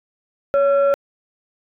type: tone pair together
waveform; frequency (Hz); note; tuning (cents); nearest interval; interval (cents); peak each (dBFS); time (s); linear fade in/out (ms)
sine; 559.6 / 1362; C#5 / F6; +16 / -44; octave + minor third; 1540; -12 / -22; 0.54-0.94; 0
effects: tanh soft clip ceiling -8 dBFS